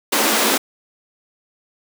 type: high-pass noise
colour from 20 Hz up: pink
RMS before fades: -17 dBFS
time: 0.12-0.58 s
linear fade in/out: 10 ms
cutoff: 210 Hz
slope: 96 dB/octave
effects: none